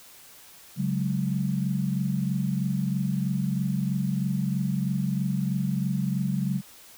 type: chord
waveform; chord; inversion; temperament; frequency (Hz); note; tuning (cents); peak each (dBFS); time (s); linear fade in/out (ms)
sine; C# suspended fourth; none; just; 138.59 / 184.79 / 207.9; C#3 / F#3 / G#3; 0 / -2 / +2; -28 / -27 / -30; 0.76-6.62; 50
effects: white hiss -50 dBFS RMS until 6.97 s